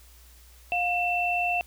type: tone pair together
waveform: sine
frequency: 710 / 2681 Hz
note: F5 / E7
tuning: +28 / +29 cents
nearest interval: octave + major seventh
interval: 2301 cents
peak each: -26 dBFS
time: 0.72-1.61 s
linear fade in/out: 0 ms
effects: added 60 Hz sine -51 dBFS peak until 1.66 s + white hiss -56 dBFS RMS until 1.66 s